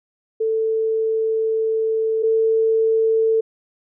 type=tone pair in turn; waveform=sine; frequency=443.4 / 445.8 Hz; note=A4 / A4; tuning=+13 / +23 cents; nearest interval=unison; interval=10 cents; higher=second; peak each=-17 / -14 dBFS; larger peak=second; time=0.4-2.23 / 2.23-3.41 s; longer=first; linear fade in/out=10 ms; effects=none